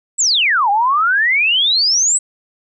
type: exponential two-way sweep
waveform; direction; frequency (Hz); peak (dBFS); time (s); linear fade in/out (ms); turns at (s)
sine; down then up; 8160 to 784 to 8160; -11; 0.18-2.19; 20; 0.7
effects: none